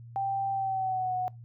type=tone with pitch glide; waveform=sine; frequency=784 to 735.7 Hz; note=G5 to F#5; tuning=0 to -10 cents; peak=-27 dBFS; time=0.16-1.28 s; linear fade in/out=0 ms; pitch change=-110 cents; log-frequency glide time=0.52-1.15 s; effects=noise-tail reverb RT60 0.2 s tail -24 dB re dry + added 117 Hz sine -44 dBFS peak until 1.44 s